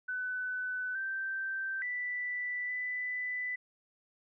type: tone with pitch steps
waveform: sine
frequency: 1503 / 1560 / 1976 / 1993 Hz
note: F#6 / G6 / B6 / B6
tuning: +27 / -9 / 0 / +15 cents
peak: -33 dBFS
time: 0.08-3.56 s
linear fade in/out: 10 ms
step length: 870 ms
effects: none